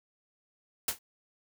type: noise with exponential decay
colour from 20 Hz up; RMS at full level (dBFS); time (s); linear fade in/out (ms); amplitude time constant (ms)
white; -24; 0.88-0.99; 5; 23
effects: none